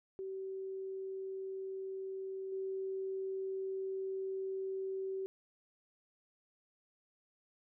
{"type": "tone with level steps", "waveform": "sine", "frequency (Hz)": 383.3, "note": "G4", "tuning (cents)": -39, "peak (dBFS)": [-39, -36], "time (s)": [0.19, 5.26], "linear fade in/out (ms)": 0, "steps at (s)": 2.52, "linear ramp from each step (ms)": 5, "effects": []}